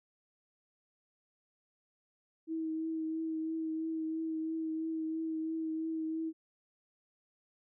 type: tone with vibrato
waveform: sine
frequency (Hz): 320.3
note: E4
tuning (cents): -50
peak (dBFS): -33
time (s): 2.47-6.33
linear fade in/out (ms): 50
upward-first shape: triangle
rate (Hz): 3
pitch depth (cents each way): 22
effects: none